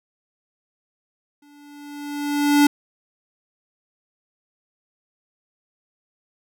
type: tone with exponential growth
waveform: square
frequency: 290 Hz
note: D4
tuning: 22 cents flat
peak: -11 dBFS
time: 1.42-2.67 s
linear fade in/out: 5 ms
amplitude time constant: 270 ms
effects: none